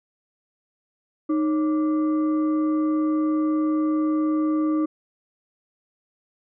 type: tone with frequency modulation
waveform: sine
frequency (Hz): 309.1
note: D#4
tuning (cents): -11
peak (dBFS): -19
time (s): 1.29-4.86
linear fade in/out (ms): 10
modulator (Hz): 863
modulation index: 0.36
effects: none